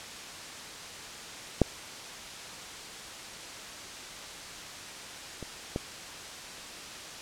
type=clicks; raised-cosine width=2 ms; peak=-6 / -25 / -16 dBFS; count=3; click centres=1.617 / 5.427 / 5.761 s; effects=white hiss -42 dBFS RMS until 7.21 s + low-pass 7000 Hz 12 dB/octave